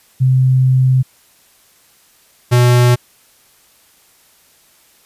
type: tone pair in turn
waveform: sine / square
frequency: 129.8 / 122.51 Hz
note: C3 / B2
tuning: -13 / -14 cents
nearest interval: minor second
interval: 101 cents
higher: first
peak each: -8 dBFS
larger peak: neither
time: 0.2-1.03 / 2.51-2.96 s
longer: first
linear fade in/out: 20 ms
effects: white hiss -51 dBFS RMS until 5.05 s + resampled to 32000 Hz